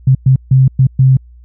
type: tone bursts at uneven times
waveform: sine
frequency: 131.7 Hz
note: C3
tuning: 12 cents sharp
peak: -4 dBFS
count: 5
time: 0.07-0.15 / 0.26-0.36 / 0.51-0.68 / 0.79-0.87 / 0.99-1.17 s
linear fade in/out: 5 ms
effects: added 60 Hz sine -36 dBFS peak until 1.44 s